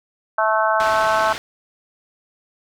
harmonic tone, 218.2 Hz, A3, 14 cents flat, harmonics 3 / 4 / 5 / 6 / 7, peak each -20 / -21 / -22 / -23 / -23 dBFS, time 0.38-1.33 s, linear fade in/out 5 ms
white low-pass noise, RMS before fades -30 dBFS, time 0.8-1.38 s, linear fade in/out 0 ms, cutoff 3400 Hz, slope 12 dB/octave
effects none

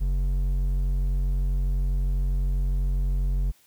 triangle tone with hard clipping, 46.17 Hz, F#1, 3 cents flat, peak -23 dBFS, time 0-3.52 s, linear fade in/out 20 ms, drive 10 dB, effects white hiss -60 dBFS RMS until 3.66 s

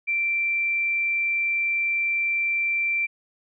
sine tone, 2350 Hz, D7, 1 cent sharp, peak -21 dBFS, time 0.07-3.07 s, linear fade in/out 20 ms, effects none

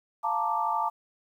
sine chord, Bb major seventh, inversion second, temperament equal, 698.5 / 880 / 932.3 / 1174.7 Hz, F5 / A5 / Bb5 / D6, 0 / 0 / 0 / 0 cents, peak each -34 / -28 / -32 / -30 dBFS, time 0.23-0.9 s, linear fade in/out 20 ms, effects 10-bit

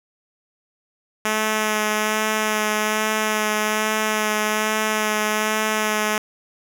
5% pulse tone with vibrato, 214.9 Hz, A3, 41 cents flat, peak -8 dBFS, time 1.25-6.18 s, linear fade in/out 2 ms, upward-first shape sine, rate 1.2 Hz, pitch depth 14 cents each way, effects none

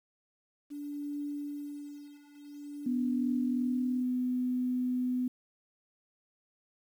sine tone with tremolo, 290 Hz, D4, 22 cents flat, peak -33 dBFS, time 0.7-4.03 s, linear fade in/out 20 ms, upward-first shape triangle, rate 0.48 Hz, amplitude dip 95%
sine tone with pitch glide, 246.9 to 250.9 Hz, B3 to B3, 0 to +28 cents, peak -28 dBFS, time 2.86-5.28 s, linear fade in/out 5 ms, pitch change +28 cents, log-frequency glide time 3.6-3.81 s
effects 10-bit

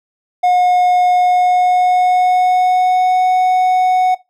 triangle tone with pitch glide, 722 to 738.4 Hz, F#5 to F#5, -43 to -4 cents, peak -7 dBFS, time 0.43-4.15 s, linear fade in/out 10 ms, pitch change +39 cents, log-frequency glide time 1.13-3.28 s, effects noise-tail reverb RT60 0.2 s tail -19 dB re dry

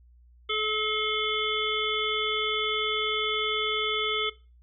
harmonic tone with a mistuned harmonic, 430 Hz, A4, 40 cents flat, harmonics 1 / 3 / 5 / 7 / 8, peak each -32 / -32 / -32 / -32 / -32 dBFS, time 0.49-4.3 s, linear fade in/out 10 ms, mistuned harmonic 7, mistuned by +35 cents, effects noise-tail reverb RT60 0.3 s tail -17 dB re dry + added 60 Hz sine -53 dBFS peak until 4.62 s

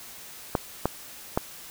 clicks, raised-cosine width 1 ms, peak -8 dBFS, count 3, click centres 0.552 / 0.856 / 1.375 s, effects white hiss -44 dBFS RMS until 1.7 s

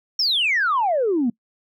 sine exponential sweep, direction down, 5600 to 222.7 Hz, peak -16 dBFS, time 0.19-1.3 s, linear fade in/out 5 ms, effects noise-tail reverb RT60 0.1 s tail -25 dB re dry + tanh soft clip ceiling -13 dBFS

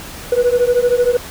sine beating tone pair, 482 / 495 Hz, B4 / B4, -42 / +4 cents, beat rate 13 Hz, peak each -12 dBFS, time 0.32-1.17 s, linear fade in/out 5 ms, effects tanh soft clip ceiling -8 dBFS + pink hiss -32 dBFS RMS until 1.3 s

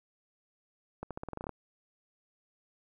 accelerating click train, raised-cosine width 1 ms, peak -24 dBFS, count 11, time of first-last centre 1.03-1.493 s, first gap 77 ms, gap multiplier 0.88, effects 11-bit

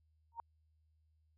sine tone with exponential growth, 927 Hz, A#5, 10 cents flat, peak -36 dBFS, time 0.32-0.4 s, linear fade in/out 1 ms, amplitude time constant 16 ms, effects added 78 Hz sine -70 dBFS peak until 1.37 s

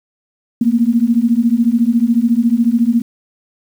sine beating tone pair, 227.2 / 241.2 Hz, A#3 / B3, -44 / -41 cents, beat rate 14 Hz, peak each -13 dBFS, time 0.61-3.02 s, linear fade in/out 5 ms, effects 7-bit

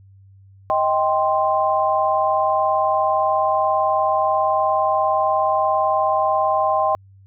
sine chord, C minor, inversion first, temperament just, 627.9 / 784.9 / 1046.5 Hz, Eb5 / G5 / C6, +16 / +2 / 0 cents, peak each -20 dBFS, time 0.7-6.95 s, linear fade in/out 0 ms, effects added 97 Hz sine -45 dBFS peak until 7.26 s

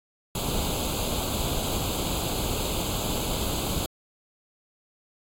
pink noise with comb filter, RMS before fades -28 dBFS, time 0.35-3.86 s, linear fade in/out 2 ms, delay 0.27 ms, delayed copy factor +0.85, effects AAC 64 kbps

